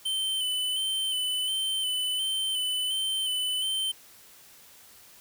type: tone with vibrato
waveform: square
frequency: 3055 Hz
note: G7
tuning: 45 cents flat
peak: -27 dBFS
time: 0.05-3.92 s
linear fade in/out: 10 ms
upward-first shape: square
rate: 1.4 Hz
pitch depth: 26 cents each way
effects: white hiss -53 dBFS RMS until 5.2 s